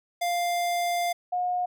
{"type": "tone pair in turn", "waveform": ["square", "sine"], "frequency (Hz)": [698.5, 720.2], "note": ["F5", "F#5"], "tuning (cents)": [0, -47], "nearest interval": "minor second", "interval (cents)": 53, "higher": "second", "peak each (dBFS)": [-25, -24], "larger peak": "second", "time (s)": [[0.21, 1.13], [1.32, 1.66]], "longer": "first", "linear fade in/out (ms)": 10, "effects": []}